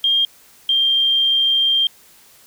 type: tone pair in turn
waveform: sine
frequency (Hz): 3211 / 3183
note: G7 / G7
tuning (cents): +41 / +26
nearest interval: unison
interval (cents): 15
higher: first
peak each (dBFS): -13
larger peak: neither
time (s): 0.04-0.25 / 0.69-1.87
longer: second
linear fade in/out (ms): 2
effects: white hiss -49 dBFS RMS until 2.46 s